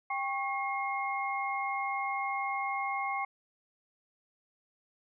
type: tone cluster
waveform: sine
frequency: 793 / 1100 / 2142 Hz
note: G5 / C#6 / C7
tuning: +20 / -14 / +40 cents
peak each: -34 / -35 / -36 dBFS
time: 0.1-3.25 s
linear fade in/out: 5 ms
effects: none